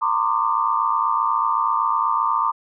sine tone cluster, 917 / 1031 / 1136 / 1204 Hz, A#5 / C6 / C#6 / D6, -29 / -26 / +42 / +43 cents, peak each -23 dBFS, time 0.01-2.52 s, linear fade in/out 20 ms, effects none

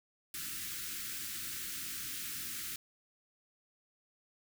white band-stop noise, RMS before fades -41 dBFS, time 0.34-2.76 s, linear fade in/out 2 ms, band 360 to 1300 Hz, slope 48 dB/octave, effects none

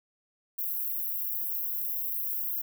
white high-pass noise, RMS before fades -32 dBFS, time 0.58-2.62 s, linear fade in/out 10 ms, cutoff 12000 Hz, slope 96 dB/octave, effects none

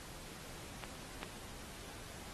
clicks, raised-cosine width 0.3 ms, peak -26 / -24 dBFS, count 2, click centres 0.838 / 1.231 s, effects pink hiss -51 dBFS RMS until 2.33 s + AAC 32 kbps

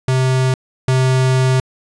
square tone pair in turn, 130 / 130 Hz, C3 / C3, -11 / -11 cents, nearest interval unison, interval 0 cents, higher neither, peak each -13 / -12 dBFS, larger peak second, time 0.08-0.54 / 0.88-1.6 s, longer second, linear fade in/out 2 ms, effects resampled to 22050 Hz

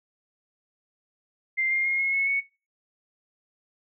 sine tone with pitch steps, 2093 / 2117 / 2142 / 2167 / 2192 / 2217 Hz, C7 / C7 / C7 / C#7 / C#7 / C#7, 0 / +20 / +40 / -40 / -20 / 0 cents, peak -22 dBFS, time 1.57-2.41 s, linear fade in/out 20 ms, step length 140 ms, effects noise-tail reverb RT60 0.3 s tail -20 dB re dry

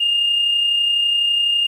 sine tone pair together, 2794 / 2826 Hz, F7 / F7, 0 / +20 cents, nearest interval unison, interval 20 cents, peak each -26 / -14 dBFS, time 0-1.67 s, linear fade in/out 10 ms, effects tanh soft clip ceiling -9 dBFS + 8-bit

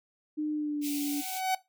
sine tone with pitch glide, 303.1 to 288.7 Hz, D#4 to D4, -45 to -30 cents, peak -28 dBFS, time 0.37-1.22 s, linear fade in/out 20 ms, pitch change -85 cents, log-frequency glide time 0.52-0.94 s
white high-pass noise, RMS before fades -38 dBFS, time 0.81-1.42 s, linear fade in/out 50 ms, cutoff 2100 Hz, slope 96 dB/octave
45% pulse tone with exponential growth, 753 Hz, F#5, 30 cents sharp, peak -24 dBFS, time 0.86-1.55 s, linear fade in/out 5 ms, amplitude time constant 150 ms
effects noise-tail reverb RT60 0.2 s tail -18 dB re dry

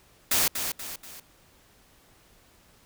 white noise with echo, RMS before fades -23 dBFS, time 0.31-0.48 s, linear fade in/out 5 ms, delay 240 ms, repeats 3, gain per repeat -7 dB, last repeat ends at 1.2 s, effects pink hiss -59 dBFS RMS until 2.85 s

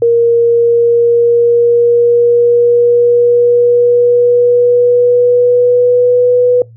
sine tone with pitch glide, 468.3 to 493 Hz, A#4 to B4, +8 to -3 cents, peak -5 dBFS, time 0.02-6.62 s, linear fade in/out 2 ms, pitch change +89 cents, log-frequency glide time 0.32-6.33 s, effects noise-tail reverb RT60 0.2 s tail -24 dB re dry + added 114 Hz sine -34 dBFS peak until 6.76 s

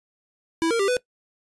square tone with pitch steps, 328.8 / 462.4 / 394.9 / 497.2 Hz, E4 / A#4 / G4 / B4, -4 / -14 / +13 / +12 cents, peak -20 dBFS, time 0.62-0.968 s, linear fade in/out 0 ms, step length 87 ms, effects noise-tail reverb RT60 0.1 s tail -19 dB re dry + resampled to 24000 Hz

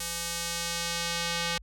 square tone with band-pass filter sweep, 170 Hz, F3, 46 cents flat, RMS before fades -32 dBFS, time 0-1.58 s, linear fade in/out 5 ms, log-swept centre 9000 to 3700 Hz, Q 0.81, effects added 50 Hz sine -47 dBFS peak until 1.62 s

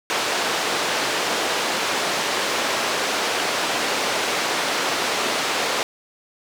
pink band-pass noise, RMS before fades -23 dBFS, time 0.1-5.83 s, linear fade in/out 0 ms, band 430 to 6000 Hz, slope 12 dB/octave, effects none

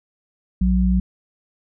sine tone pair together, 59.08 / 185.1 Hz, A#1 / F#3, +24 / +1 cents, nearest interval octave + minor sixth, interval 1977 cents, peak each -17 dBFS, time 0.61-1 s, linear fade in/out 5 ms, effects none

